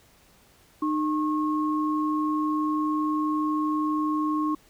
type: tone pair together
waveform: sine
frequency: 305.4 / 1085.6 Hz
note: D#4 / C#6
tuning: -32 / -36 cents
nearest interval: octave + minor seventh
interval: 2196 cents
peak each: -24 / -28 dBFS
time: 0.82-4.55 s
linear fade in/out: 5 ms
effects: pink hiss -58 dBFS RMS until 4.69 s